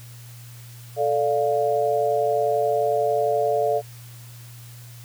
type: chord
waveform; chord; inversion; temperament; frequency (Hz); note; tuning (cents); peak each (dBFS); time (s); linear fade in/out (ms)
sine; D minor; second; equal; 440 / 587.3 / 698.5; A4 / D5 / F5; 0 / 0 / 0; -23; 0.96-3.82; 50
effects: added 119 Hz sine -40 dBFS peak until 5.04 s + white hiss -48 dBFS RMS until 5.04 s